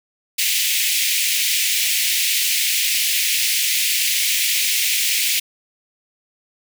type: high-pass noise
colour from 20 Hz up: pink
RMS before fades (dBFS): -19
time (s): 0.38-5.4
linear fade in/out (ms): 10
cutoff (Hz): 2100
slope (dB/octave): 48
effects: none